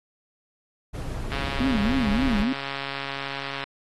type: noise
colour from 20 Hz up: brown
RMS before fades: -30 dBFS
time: 0.93-2.44 s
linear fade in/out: 20 ms
type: click train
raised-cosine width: 0.3 ms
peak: -15 dBFS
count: 321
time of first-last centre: 1.32-3.639 s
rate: 138 Hz
type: tone with vibrato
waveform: sine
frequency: 233.1 Hz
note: A#3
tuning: in tune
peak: -21 dBFS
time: 1.6-2.53 s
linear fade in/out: 5 ms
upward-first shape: sine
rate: 3.5 Hz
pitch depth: 250 cents each way
effects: AAC 32 kbps